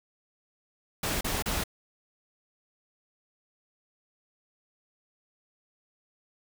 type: noise bursts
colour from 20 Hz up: pink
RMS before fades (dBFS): -30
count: 3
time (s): 1.03-1.638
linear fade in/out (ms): 5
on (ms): 180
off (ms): 34
effects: none